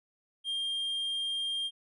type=tone; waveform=triangle; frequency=3204 Hz; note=G7; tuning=37 cents sharp; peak=-29 dBFS; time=0.44-1.71 s; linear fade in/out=50 ms; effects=resampled to 24000 Hz